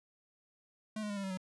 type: tone with pitch steps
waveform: square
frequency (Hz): 215.7 / 209.4 / 203.4 / 197.46 / 191.72 / 186.16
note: A3 / G#3 / G#3 / G3 / G3 / F#3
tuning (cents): -34 / +15 / -36 / +13 / -38 / +11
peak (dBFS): -37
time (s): 0.96-1.374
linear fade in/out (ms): 5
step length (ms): 69
effects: resampled to 24000 Hz